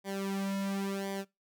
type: tone with flanger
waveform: sawtooth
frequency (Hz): 196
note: G3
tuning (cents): 0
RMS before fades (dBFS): -35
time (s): 0.04-1.25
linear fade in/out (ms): 50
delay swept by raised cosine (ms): 0.74 to 2.54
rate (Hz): 0.94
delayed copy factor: -0.85
effects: noise-tail reverb RT60 0.2 s tail -21 dB re dry